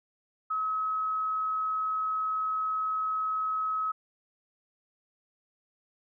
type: tone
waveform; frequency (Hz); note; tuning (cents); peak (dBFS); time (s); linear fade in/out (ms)
sine; 1281; E6; -50; -27; 0.5-3.92; 10
effects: none